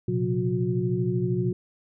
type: tone cluster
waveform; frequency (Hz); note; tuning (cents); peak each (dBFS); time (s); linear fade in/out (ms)
sine; 118.4 / 131.3 / 180.3 / 361.7; A#2 / C3 / F#3 / F#4; +27 / +6 / -45 / -39; -28; 0.08-1.53; 5
effects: none